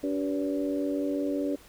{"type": "harmonic tone with a mistuned harmonic", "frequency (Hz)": 95.6, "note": "G2", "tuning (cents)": -43, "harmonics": [3, 4, 5, 6], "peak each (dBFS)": [-28, -35, -36, -34], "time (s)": [0.03, 1.56], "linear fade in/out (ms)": 10, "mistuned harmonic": 5, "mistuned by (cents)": 38, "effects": ["pink hiss -54 dBFS RMS until 1.68 s"]}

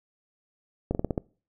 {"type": "slowing click train", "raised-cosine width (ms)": 2, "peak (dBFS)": -13, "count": 6, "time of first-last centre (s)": [0.91, 1.178], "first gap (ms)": 39, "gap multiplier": 1.16, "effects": ["noise-tail reverb RT60 0.4 s tail -24 dB re dry"]}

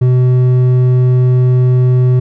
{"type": "tone with hard clipping", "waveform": "sine", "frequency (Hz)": 126.1, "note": "B2", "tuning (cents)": 36, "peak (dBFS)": -8, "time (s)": [0.01, 2.2], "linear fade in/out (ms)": 10, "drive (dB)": 6, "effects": []}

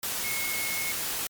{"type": "tone in noise", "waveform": "sine", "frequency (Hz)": 2175, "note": "C#7", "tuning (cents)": -33, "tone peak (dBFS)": -32, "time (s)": [0.24, 0.92], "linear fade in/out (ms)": 2, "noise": "white", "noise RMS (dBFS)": -31, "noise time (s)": [0.03, 1.27], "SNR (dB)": -4, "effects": ["MP3 96 kbps"]}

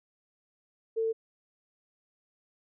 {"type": "tone", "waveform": "sine", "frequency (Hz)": 448.7, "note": "A4", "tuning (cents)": 34, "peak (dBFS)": -26, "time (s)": [0.96, 1.13], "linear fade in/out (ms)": 20, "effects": []}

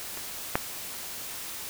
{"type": "clicks", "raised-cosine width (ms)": 0.5, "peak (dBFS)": [-23, -7], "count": 2, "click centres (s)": [0.174, 0.555], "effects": ["white hiss -38 dBFS RMS until 1.69 s"]}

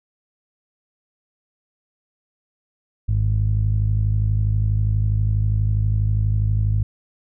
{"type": "tone with low-pass filter", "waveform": "sawtooth", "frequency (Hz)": 52.3, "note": "G#1", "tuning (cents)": 13, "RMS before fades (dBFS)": -19, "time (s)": [3.08, 6.83], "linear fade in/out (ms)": 0, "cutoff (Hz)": 110, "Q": 3.7, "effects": []}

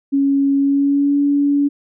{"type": "tone with pitch glide", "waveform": "sine", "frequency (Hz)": [277.2, 285], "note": ["C#4", "C#4"], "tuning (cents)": [0, 48], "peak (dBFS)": -12, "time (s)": [0.12, 1.69], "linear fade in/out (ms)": 20, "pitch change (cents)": 48, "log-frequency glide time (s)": [0.57, 1.18], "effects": []}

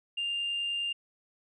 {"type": "tone with amplitude modulation", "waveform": "sine", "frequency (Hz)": 2800, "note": "F7", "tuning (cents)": 4, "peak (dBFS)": -27, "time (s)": [0.17, 0.93], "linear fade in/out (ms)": 10, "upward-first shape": "sine", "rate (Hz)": 69.8, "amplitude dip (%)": 25, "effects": ["tanh soft clip ceiling -26 dBFS"]}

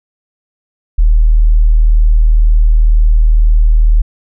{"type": "tone", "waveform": "sine", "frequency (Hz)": 38.99, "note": "D#1", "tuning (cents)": 4, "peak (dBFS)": -4, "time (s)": [0.98, 4.02], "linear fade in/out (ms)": 10, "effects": []}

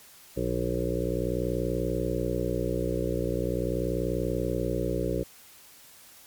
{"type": "harmonic tone with a mistuned harmonic", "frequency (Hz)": 60.4, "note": "B1", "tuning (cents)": -38, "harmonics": [1, 2, 3, 5, 6, 7, 8, 9], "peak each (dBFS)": [-34, -34, -34, -34, -34, -34, -34, -34], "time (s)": [0.36, 5.24], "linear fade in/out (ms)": 20, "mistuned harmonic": 1, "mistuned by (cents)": -28, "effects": ["white hiss -52 dBFS RMS until 6.26 s", "MP3 96 kbps"]}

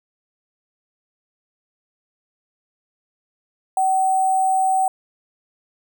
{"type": "tone with sample-and-hold", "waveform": "sine", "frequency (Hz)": 760, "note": "F#5", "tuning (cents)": 46, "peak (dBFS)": -15, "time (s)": [3.77, 4.88], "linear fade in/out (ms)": 2, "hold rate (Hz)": 8820, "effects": []}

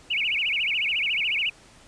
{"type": "tone with vibrato", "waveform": "sine", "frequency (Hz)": 2541, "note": "D#7", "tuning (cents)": 36, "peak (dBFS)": -22, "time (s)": [0.1, 1.5], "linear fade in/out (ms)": 10, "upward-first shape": "sine", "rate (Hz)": 14, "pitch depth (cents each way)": 270, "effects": ["pink hiss -52 dBFS RMS until 1.87 s", "resampled to 22050 Hz"]}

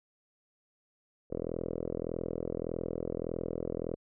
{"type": "tone with low-pass filter", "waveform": "5% pulse", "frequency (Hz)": 41.69, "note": "E1", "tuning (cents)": 20, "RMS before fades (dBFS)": -36, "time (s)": [1.3, 3.96], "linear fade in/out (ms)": 20, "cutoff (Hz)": 510, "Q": 2.9, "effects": []}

